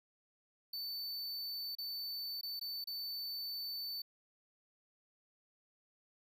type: tone with dropouts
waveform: square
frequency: 4523 Hz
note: C#8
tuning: 34 cents sharp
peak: -40 dBFS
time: 0.73-4.02 s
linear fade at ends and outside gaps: 5 ms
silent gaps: 1.752-1.784 / 2.412-2.431 / 2.596-2.612 / 2.842-2.872 s
effects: none